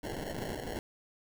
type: noise with sample-and-hold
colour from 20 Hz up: blue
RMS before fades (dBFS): -38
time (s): 0.03-0.79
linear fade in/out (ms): 2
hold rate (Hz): 1225
effects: none